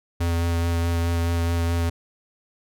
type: tone with vibrato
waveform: square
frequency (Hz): 84.7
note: E2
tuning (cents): +48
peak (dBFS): -21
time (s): 0.2-1.9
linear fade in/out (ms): 10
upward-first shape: sine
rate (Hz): 4.7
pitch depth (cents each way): 13
effects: none